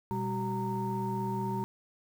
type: tone cluster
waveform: sine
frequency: 122.4 / 198.2 / 379 / 923 Hz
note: B2 / G3 / F#4 / A#5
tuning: -15 / +19 / +42 / -17 cents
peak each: -35 / -34 / -37 / -34 dBFS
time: 0.11-1.64 s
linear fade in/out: 0 ms
effects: tanh soft clip ceiling -22 dBFS + 9-bit